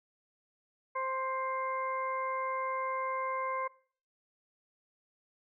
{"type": "harmonic tone", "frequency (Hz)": 525, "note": "C5", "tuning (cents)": 6, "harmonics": [1, 2, 3, 4], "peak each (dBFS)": [-38, -33, -47, -42], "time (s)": [0.95, 3.68], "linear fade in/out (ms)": 10, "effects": ["noise-tail reverb RT60 0.5 s tail -22 dB re dry"]}